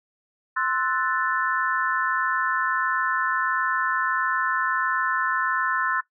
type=chord; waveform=sine; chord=F# half-diminished seventh; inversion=second; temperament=equal; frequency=1046.5 / 1318.5 / 1480 / 1760 Hz; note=C6 / E6 / F#6 / A6; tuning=0 / 0 / 0 / 0 cents; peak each=-27 dBFS; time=0.56-6.01 s; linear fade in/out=10 ms; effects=noise-tail reverb RT60 0.1 s tail -17 dB re dry

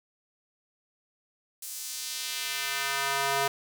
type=tone with high-pass filter sweep; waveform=square; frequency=138.5 Hz; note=C#3; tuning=1 cent flat; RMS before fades=-31 dBFS; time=1.62-3.48 s; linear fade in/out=5 ms; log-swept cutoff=8600 to 630 Hz; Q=0.97; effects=none

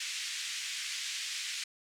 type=band-pass noise; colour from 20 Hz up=pink; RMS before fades=-38 dBFS; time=0-1.64 s; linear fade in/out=5 ms; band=2100 to 7800 Hz; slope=24 dB/octave; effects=none

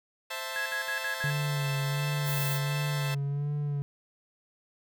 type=chord; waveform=10% pulse; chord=A minor; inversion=first; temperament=equal; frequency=523.3 / 659.3 / 880 Hz; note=C5 / E5 / A5; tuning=0 / 0 / 0 cents; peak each=-30 dBFS; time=0.3-3.15 s; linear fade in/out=10 ms
type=tone bursts; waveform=sine; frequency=1661.2 Hz; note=G#6; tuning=in tune; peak=-30 dBFS; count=5; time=0.56-1.302 s; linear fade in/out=0 ms; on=98 ms; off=63 ms
type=tone with vibrato; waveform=triangle; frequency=143.5 Hz; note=D3; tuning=40 cents flat; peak=-26 dBFS; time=1.24-3.82 s; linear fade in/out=0 ms; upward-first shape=sine; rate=1.4 Hz; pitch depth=40 cents each way
type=noise; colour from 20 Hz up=violet; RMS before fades=-35 dBFS; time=2.24-2.6 s; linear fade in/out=50 ms
effects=none

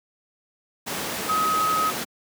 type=tone in noise; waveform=sine; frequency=1268 Hz; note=D#6; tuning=32 cents sharp; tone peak=-20 dBFS; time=1.28-1.91 s; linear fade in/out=20 ms; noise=pink; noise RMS=-28 dBFS; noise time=0.86-2.05 s; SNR=+5 dB; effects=high-pass 200 Hz 12 dB/octave

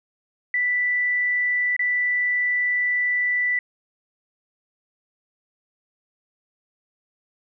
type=tone with dropouts; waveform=sine; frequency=1975.5 Hz; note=B6; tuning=in tune; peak=-19 dBFS; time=0.54-3.59 s; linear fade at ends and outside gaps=2 ms; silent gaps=1.765-1.793 s; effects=none

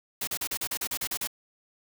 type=noise bursts; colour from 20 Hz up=white; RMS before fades=-31 dBFS; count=11; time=0.21-1.273 s; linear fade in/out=5 ms; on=63 ms; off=37 ms; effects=none

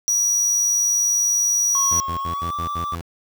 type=tone; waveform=square; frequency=5800 Hz; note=F#8; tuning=35 cents flat; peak=-17 dBFS; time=0.08-2 s; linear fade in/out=0 ms
type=tone with pitch glide; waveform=triangle; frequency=1089 to 1167.2 Hz; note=C#6 to D6; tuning=-31 to -11 cents; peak=-22 dBFS; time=1.75-2.95 s; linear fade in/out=0 ms; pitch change=+120 cents; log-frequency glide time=2.19-2.54 s
type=tone bursts; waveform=sawtooth; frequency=84.8 Hz; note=E2; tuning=50 cents sharp; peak=-24 dBFS; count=7; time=1.91-3.015 s; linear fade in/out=10 ms; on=97 ms; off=71 ms
effects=7-bit

